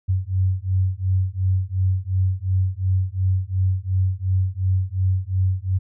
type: beating tone pair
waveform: sine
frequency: 92.5 / 95.3 Hz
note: F#2 / G2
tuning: 0 / -48 cents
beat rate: 2.8 Hz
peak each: -21 dBFS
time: 0.08-5.79 s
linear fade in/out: 20 ms
effects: none